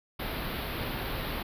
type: band-stop noise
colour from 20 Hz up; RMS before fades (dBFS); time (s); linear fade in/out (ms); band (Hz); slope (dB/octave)
pink; -34; 0.19-1.43; 10; 4400 to 12000; 48
effects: resampled to 32000 Hz